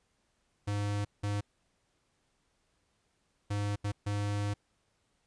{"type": "tone bursts at uneven times", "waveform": "square", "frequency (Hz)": 102.5, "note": "G#2", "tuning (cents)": -22, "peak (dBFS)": -31, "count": 5, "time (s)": [[0.67, 1.05], [1.23, 1.41], [3.5, 3.76], [3.84, 3.92], [4.06, 4.54]], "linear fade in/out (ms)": 10, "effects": ["pink hiss -75 dBFS RMS until 5.26 s", "resampled to 22050 Hz"]}